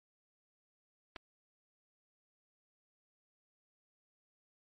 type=clicks; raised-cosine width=0.3 ms; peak=-29 dBFS; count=2; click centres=1.161 / 1.164 s; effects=MP3 64 kbps